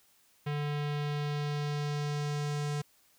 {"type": "tone with low-pass filter sweep", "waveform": "square", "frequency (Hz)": 146.83, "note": "D3", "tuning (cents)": 0, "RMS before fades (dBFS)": -33, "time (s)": [0.46, 2.82], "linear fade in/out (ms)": 10, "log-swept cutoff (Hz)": [3000, 7700], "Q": 1.4, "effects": ["white hiss -66 dBFS RMS until 3.18 s"]}